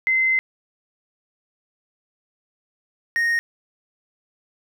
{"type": "tone pair in turn", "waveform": ["sine", "triangle"], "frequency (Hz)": [2064, 1859.8], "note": ["C7", "A#6"], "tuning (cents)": [-24, -5], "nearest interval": "major second", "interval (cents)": 181, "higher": "first", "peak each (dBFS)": -16, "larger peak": "neither", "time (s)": [[0.07, 0.39], [3.16, 3.39]], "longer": "first", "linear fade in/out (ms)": 0, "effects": []}